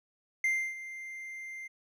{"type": "tone with ADSR envelope", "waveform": "triangle", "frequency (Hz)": 2093, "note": "C7", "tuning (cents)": 0, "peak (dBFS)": -23, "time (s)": [0.44, 1.68], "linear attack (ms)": 3, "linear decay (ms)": 300, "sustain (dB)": -15, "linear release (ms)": 15, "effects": []}